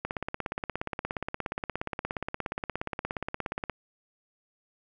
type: click train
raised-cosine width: 0.5 ms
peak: -16 dBFS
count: 63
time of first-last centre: 0.05-3.697 s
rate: 17 Hz
effects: none